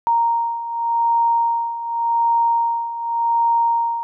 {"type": "beating tone pair", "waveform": "sine", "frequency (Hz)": [930, 930.87], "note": ["A#5", "A#5"], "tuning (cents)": [-4, -3], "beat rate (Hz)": 0.87, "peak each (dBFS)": [-22, -17], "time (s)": [0.07, 4.03], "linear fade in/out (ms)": 0, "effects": []}